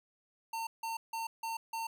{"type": "tone bursts", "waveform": "square", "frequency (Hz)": 907, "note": "A#5", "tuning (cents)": -48, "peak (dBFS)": -36, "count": 5, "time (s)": [0.53, 1.87], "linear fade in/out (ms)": 5, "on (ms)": 140, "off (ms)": 160, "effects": []}